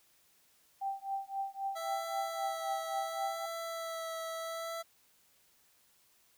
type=tone with tremolo; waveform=sine; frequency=784 Hz; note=G5; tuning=in tune; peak=-31 dBFS; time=0.81-3.46 s; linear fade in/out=10 ms; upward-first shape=triangle; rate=3.8 Hz; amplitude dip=100%
type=tone with vibrato; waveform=25% pulse; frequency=659.3 Hz; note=E5; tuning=in tune; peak=-34 dBFS; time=1.75-4.83 s; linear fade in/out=20 ms; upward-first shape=sine; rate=0.71 Hz; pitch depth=16 cents each way
effects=white hiss -68 dBFS RMS until 6.37 s